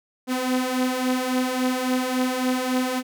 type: beating tone pair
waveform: sawtooth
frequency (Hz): 252.2 / 255.8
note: B3 / C4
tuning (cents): +36 / -39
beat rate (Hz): 3.6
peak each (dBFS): -23 / -19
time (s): 0.27-3.03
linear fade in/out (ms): 50
effects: none